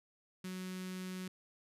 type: tone with notch filter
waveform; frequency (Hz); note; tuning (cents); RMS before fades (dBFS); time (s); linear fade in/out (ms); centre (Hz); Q
sawtooth; 185; F#3; 0; -43; 0.44-1.28; 5; 690; 0.54
effects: resampled to 32000 Hz